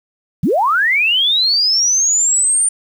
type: linear sweep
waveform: sine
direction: up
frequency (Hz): 123 to 9080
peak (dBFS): -11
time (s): 0.43-2.69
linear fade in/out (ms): 5
effects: 7-bit